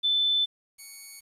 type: tone pair in turn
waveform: sine / 5% pulse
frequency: 3520 / 2226 Hz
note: A7 / C#7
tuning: 0 / +7 cents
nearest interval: minor sixth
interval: 793 cents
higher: first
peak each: -21 / -33 dBFS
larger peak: first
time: 0.03-0.46 / 0.78-1.21 s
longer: neither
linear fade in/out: 20 ms
effects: resampled to 32000 Hz + 10-bit